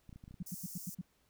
clicks, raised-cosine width 5 ms, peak -39 dBFS, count 8, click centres 0.093 / 0.128 / 0.16 / 0.239 / 0.279 / 0.31 / 0.342 / 0.419 s
sine tone bursts, 178.5 Hz, F3, 38 cents sharp, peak -37 dBFS, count 6, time 0.4-1.014 s, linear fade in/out 5 ms, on 29 ms, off 88 ms
white high-pass noise, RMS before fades -47 dBFS, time 0.46-0.95 s, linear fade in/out 10 ms, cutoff 5300 Hz, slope 48 dB/octave
effects pink hiss -73 dBFS RMS until 1.29 s

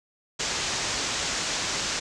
white low-pass noise, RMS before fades -29 dBFS, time 0.39-2 s, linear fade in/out 10 ms, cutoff 7400 Hz, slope 48 dB/octave, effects none

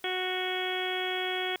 harmonic tone, 368.9 Hz, F#4, 5 cents flat, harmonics 1 / 2 / 3 / 4 / 5 / 6 / 7 / 8 / 9, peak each -34 / -36 / -45 / -39 / -39 / -37 / -43 / -44 / -35 dBFS, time 0.04-1.56 s, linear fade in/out 2 ms, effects white hiss -60 dBFS RMS until 1.6 s

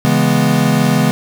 square chord, C# minor seventh, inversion none, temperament equal, 138.59 / 164.81 / 207.7 / 246.9 Hz, C#3 / E3 / G#3 / B3, 0 / 0 / 0 / 0 cents, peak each -17 dBFS, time 0.05-1.11 s, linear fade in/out 0 ms, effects 7-bit

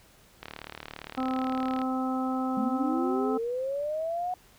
click train, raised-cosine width 0.3 ms, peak -22 dBFS, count 53, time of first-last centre 0.43-1.817 s, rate 37.5 Hz
harmonic tone, 259.5 Hz, C4, 14 cents flat, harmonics 1 / 2 / 3 / 4 / 5, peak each -28 / -38 / -34 / -43 / -36 dBFS, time 1.17-3.38 s, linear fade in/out 10 ms
sine linear sweep, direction up, 207.7 to 737 Hz, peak -28 dBFS, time 2.57-4.34 s, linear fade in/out 2 ms
effects pink hiss -58 dBFS RMS until 4.58 s

